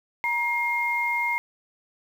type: tone pair together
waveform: sine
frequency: 948 / 2128 Hz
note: A#5 / C7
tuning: +29 / +29 cents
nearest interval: octave + major second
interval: 1400 cents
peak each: -27 / -24 dBFS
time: 0.24-1.38 s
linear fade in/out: 0 ms
effects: 8-bit